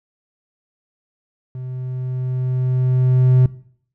triangle tone with level ramp, 127.8 Hz, C3, 40 cents flat, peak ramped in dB -25 to -7 dBFS, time 1.55-3.46 s, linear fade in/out 2 ms, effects noise-tail reverb RT60 0.6 s tail -19 dB re dry

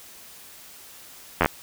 slowing click train, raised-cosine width 0.5 ms, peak -3 dBFS, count 5, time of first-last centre 1.41-1.46 s, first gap 11 ms, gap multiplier 1.08, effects white hiss -46 dBFS RMS until 1.62 s

